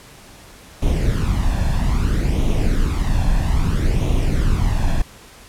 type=noise with flanger; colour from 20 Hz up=brown; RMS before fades=-17 dBFS; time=0.82-5.02 s; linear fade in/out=5 ms; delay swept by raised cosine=0.31 to 1.19 ms; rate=0.61 Hz; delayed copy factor=+0.65; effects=pink hiss -43 dBFS RMS until 5.48 s + low-pass 12000 Hz 12 dB/octave